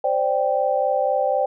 sine chord, C suspended second, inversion none, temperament equal, 523.3 / 587.3 / 784 Hz, C5 / D5 / G5, 0 / 0 / 0 cents, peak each -22 dBFS, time 0.04-1.46 s, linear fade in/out 5 ms, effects none

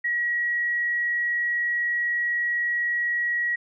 sine tone, 1912 Hz, A#6, 43 cents sharp, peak -22 dBFS, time 0.04-3.56 s, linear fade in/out 10 ms, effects none

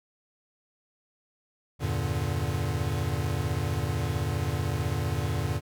square chord, E half-diminished seventh, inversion none, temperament equal, 82.41 / 98 / 116.54 / 146.83 Hz, E2 / G2 / Bb2 / D3, 0 / 0 / 0 / 0 cents, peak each -33 dBFS, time 1.79-5.61 s, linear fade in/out 50 ms, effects none

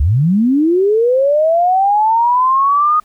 sine linear sweep, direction up, 61.1 to 1244.5 Hz, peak -9 dBFS, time 0-3 s, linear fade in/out 5 ms, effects pink hiss -54 dBFS RMS until 3.04 s

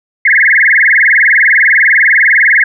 sine tone with vibrato, 1879 Hz, A#6, 13 cents sharp, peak -4 dBFS, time 0.25-2.64 s, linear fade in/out 5 ms, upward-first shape sine, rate 20 Hz, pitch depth 260 cents each way, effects none

